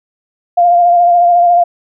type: tone with vibrato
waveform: sine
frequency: 698.5 Hz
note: F5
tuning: in tune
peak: -5 dBFS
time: 0.57-1.64 s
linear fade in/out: 10 ms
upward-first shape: sine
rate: 14 Hz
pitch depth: 29 cents each way
effects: none

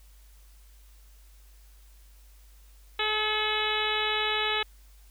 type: harmonic tone with a mistuned harmonic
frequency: 427.8 Hz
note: A4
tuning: 49 cents flat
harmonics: 1 / 2 / 3 / 4 / 5 / 6 / 7 / 8 / 9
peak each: -34 / -34 / -34 / -34 / -34 / -34 / -34 / -34 / -34 dBFS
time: 2.99-4.63 s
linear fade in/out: 5 ms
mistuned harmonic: 5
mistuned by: +24 cents
effects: added 50 Hz sine -51 dBFS peak until 5.1 s + white hiss -62 dBFS RMS until 5.1 s

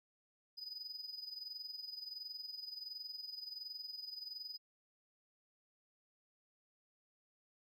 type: tone with amplitude modulation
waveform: triangle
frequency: 4978 Hz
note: D#8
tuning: in tune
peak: -40 dBFS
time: 0.57-4.58 s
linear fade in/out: 20 ms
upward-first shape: sine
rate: 21.4 Hz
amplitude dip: 75%
effects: tanh soft clip ceiling -36 dBFS

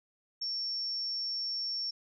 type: tone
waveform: sine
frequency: 5460 Hz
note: F8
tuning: 40 cents flat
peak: -32 dBFS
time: 0.41-1.91 s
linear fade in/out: 10 ms
effects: none

